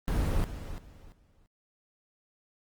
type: noise with echo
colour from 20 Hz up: brown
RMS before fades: -27 dBFS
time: 0.08-0.44 s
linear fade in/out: 0 ms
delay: 340 ms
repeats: 3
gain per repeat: -12 dB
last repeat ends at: 1.46 s
effects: Opus 24 kbps